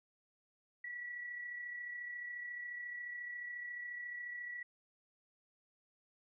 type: tone with amplitude modulation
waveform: sine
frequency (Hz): 1942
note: B6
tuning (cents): -30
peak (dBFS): -40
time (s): 0.84-4.63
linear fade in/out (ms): 5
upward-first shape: sine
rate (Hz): 34.2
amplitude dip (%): 40
effects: none